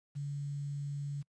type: tone with quantisation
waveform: sine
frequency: 142.9 Hz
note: D3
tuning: 47 cents flat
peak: -35 dBFS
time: 0.15-1.23 s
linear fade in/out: 20 ms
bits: 10
effects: noise-tail reverb RT60 0.1 s tail -25 dB re dry + resampled to 22050 Hz